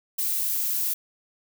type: noise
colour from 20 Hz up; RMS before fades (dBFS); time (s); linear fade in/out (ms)
violet; -26; 0.18-0.94; 10
effects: none